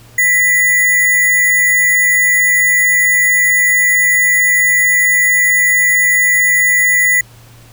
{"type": "tone with sample-and-hold", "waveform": "sine", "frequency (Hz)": 1975.5, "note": "B6", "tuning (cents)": 0, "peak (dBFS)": -8, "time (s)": [0.18, 7.21], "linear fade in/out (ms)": 5, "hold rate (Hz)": 8820, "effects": ["added 116 Hz sine -40 dBFS peak until 7.72 s", "pink hiss -44 dBFS RMS until 7.72 s"]}